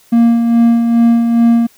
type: tone with tremolo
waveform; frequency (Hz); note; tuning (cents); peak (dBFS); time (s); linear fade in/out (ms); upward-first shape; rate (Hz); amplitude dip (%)
triangle; 233.1; A#3; 0; -3; 0.12-1.67; 10; sine; 2.4; 45
effects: white hiss -48 dBFS RMS until 1.77 s